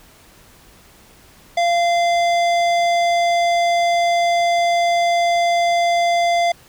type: tone with hard clipping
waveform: sine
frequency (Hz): 690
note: F5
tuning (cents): -21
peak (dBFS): -16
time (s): 1.57-6.52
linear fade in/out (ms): 5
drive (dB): 15
effects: pink hiss -48 dBFS RMS until 6.68 s